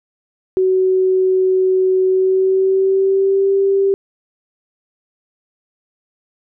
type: tone with pitch glide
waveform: sine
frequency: 374.6 to 392.1 Hz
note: F#4 to G4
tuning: +21 to 0 cents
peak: -11 dBFS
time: 0.57-3.94 s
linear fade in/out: 0 ms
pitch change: +79 cents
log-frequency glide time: 2.05-3.52 s
effects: none